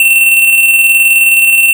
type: tone with tremolo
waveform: square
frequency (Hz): 2700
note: E7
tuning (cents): +41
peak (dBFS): -4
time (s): 0-1.73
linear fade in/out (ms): 2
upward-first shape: square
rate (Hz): 19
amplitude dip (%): 30
effects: none